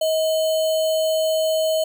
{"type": "tone with sample-and-hold", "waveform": "sine", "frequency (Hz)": 635, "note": "D#5", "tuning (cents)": 35, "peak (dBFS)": -17, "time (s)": [0.01, 1.84], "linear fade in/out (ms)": 5, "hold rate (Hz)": 3675, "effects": []}